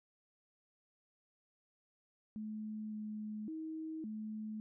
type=tone with pitch steps; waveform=sine; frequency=215.1 / 213.3 / 317.4 / 215.8 Hz; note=A3 / G#3 / D#4 / A3; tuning=-39 / +46 / +35 / -33 cents; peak=-40 dBFS; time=2.36-4.6 s; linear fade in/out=0 ms; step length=560 ms; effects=none